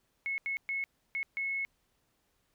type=tone bursts at uneven times; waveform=sine; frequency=2188 Hz; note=C#7; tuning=23 cents flat; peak=-31 dBFS; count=5; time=0.26-0.38 / 0.46-0.57 / 0.69-0.84 / 1.15-1.23 / 1.37-1.65 s; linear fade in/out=0 ms; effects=pink hiss -75 dBFS RMS until 2.54 s